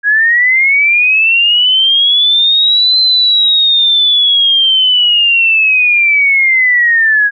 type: linear two-way sweep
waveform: sine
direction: up then down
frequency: 1641 to 4091 to 1641 Hz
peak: -6 dBFS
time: 0.03-7.31 s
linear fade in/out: 50 ms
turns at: 2.99 s
effects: none